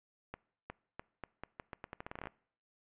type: accelerating click train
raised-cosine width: 0.5 ms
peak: -27 dBFS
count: 18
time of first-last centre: 0.34-2.271 s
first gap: 360 ms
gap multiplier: 0.82
effects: noise-tail reverb RT60 0.6 s tail -23 dB re dry + resampled to 8000 Hz